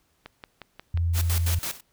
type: click train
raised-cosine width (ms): 0.3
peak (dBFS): -23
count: 5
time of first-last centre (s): 0.26-0.974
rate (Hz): 5.6
type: tone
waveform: sine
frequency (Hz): 84.6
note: E2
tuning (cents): +45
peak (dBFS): -21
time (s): 0.94-1.59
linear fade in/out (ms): 5
type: noise with tremolo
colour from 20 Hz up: white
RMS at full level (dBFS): -30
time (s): 1.13-1.81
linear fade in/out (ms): 50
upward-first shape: square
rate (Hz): 6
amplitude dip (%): 80
effects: pink hiss -68 dBFS RMS until 1.92 s